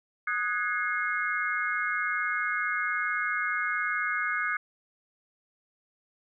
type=chord; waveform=sine; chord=Ab dominant seventh; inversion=second; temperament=equal with one note detuned; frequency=1244.5 / 1480 / 1661.2 / 2146 Hz; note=Eb6 / Gb6 / Ab6 / C7; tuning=0 / 0 / 0 / +43 cents; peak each=-32 dBFS; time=0.27-4.57 s; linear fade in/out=5 ms; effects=none